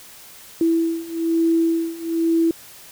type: beating tone pair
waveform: sine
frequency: 329.6 / 330.7 Hz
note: E4 / E4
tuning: 0 / +6 cents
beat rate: 1.1 Hz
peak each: -21 / -19 dBFS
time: 0.61-2.51 s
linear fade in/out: 2 ms
effects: white hiss -43 dBFS RMS until 2.91 s